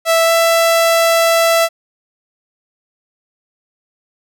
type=tone with pitch glide; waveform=sawtooth; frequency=659.3 to 664.7 Hz; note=E5 to E5; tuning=0 to +14 cents; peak=-6 dBFS; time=0.05-1.69 s; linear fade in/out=50 ms; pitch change=+14 cents; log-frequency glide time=0.25-0.31 s; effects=none